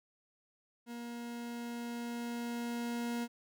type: tone with level ramp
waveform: 40% pulse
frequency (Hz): 236.9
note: A#3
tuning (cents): +28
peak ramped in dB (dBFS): -41 to -33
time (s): 0.86-3.28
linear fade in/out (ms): 50
effects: none